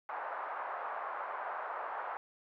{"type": "band-pass noise", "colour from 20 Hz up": "pink", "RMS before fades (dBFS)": -40, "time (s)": [0.09, 2.17], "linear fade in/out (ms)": 0, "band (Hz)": [690, 1400], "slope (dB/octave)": 24, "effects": []}